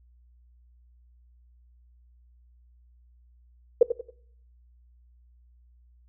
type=tone with echo; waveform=sine; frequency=477 Hz; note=A#4; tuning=40 cents sharp; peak=-10 dBFS; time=3.81-3.83 s; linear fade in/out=5 ms; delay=91 ms; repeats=3; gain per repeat=-10 dB; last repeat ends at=4.103 s; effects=noise-tail reverb RT60 0.6 s tail -20 dB re dry + added 60 Hz sine -55 dBFS peak until 6.08 s